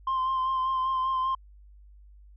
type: tone with vibrato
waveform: sine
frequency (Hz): 1046.5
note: C6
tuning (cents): 0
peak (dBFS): -22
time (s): 0.07-1.35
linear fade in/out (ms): 5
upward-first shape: sine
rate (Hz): 5.1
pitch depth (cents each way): 24
effects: tanh soft clip ceiling -23 dBFS + added 50 Hz sine -49 dBFS peak until 2.36 s